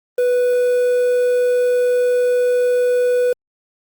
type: tone with quantisation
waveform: triangle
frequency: 493.9 Hz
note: B4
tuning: in tune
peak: -11 dBFS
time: 0.18-3.33 s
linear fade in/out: 5 ms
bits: 6
effects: Opus 32 kbps